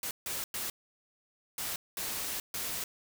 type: noise bursts at uneven times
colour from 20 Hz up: white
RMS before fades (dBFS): -36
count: 6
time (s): 0.03-0.11 / 0.26-0.44 / 0.54-0.7 / 1.58-1.76 / 1.97-2.4 / 2.54-2.84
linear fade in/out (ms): 2
effects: none